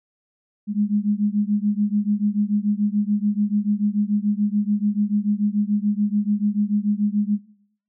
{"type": "beating tone pair", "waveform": "sine", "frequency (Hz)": [204.2, 211.1], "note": ["G#3", "G#3"], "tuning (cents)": [-29, 29], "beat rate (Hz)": 6.9, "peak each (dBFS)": -21, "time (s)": [0.67, 7.39], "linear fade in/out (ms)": 50, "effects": ["noise-tail reverb RT60 0.8 s tail -22 dB re dry"]}